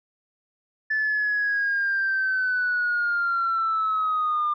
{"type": "linear sweep", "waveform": "sine", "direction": "down", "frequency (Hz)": [1748, 1196], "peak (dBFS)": -20, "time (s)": [0.9, 4.54], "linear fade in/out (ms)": 10, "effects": ["tanh soft clip ceiling -17 dBFS"]}